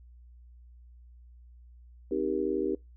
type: chord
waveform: sine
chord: C minor seventh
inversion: none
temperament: just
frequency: 261.6 / 314 / 392.4 / 470.9 Hz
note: C4 / Eb4 / G4 / Bb4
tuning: 0 / +16 / +2 / +18 cents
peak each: -35 / -32 / -30 / -34 dBFS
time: 2.11-2.75 s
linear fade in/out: 5 ms
effects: noise-tail reverb RT60 0.2 s tail -24 dB re dry + added 60 Hz sine -50 dBFS peak until 2.96 s